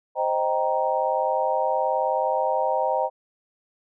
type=chord; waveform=sine; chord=C minor seventh; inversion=none; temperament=equal with one note detuned; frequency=523.3 / 622.3 / 784 / 935.6 Hz; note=C5 / Eb5 / G5 / Bb5; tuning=0 / 0 / 0 / +6 cents; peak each=-26 dBFS; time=0.15-3.1 s; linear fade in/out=50 ms; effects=none